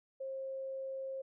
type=tone; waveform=sine; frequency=534 Hz; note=C5; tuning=35 cents sharp; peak=-38 dBFS; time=0.2-1.22 s; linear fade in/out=10 ms; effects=none